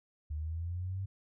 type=linear sweep; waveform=sine; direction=up; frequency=74 to 98 Hz; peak=-34 dBFS; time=0.3-1.06 s; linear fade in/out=10 ms; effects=none